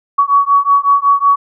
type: beating tone pair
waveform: sine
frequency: 1124 / 1129.4 Hz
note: C#6 / C#6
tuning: +24 / +32 cents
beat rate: 5.4 Hz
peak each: -11 / -11 dBFS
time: 0.18-1.36 s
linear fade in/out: 10 ms
effects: none